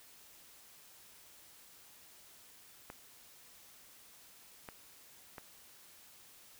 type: clicks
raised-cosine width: 0.5 ms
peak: -30 dBFS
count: 3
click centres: 2.901 / 4.688 / 5.382 s
effects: white hiss -59 dBFS RMS until 6.59 s